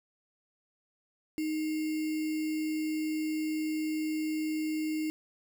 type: tone with sample-and-hold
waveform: sine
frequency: 311.1 Hz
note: D#4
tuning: in tune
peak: -29 dBFS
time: 1.38-5.1 s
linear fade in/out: 0 ms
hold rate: 2450 Hz
effects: none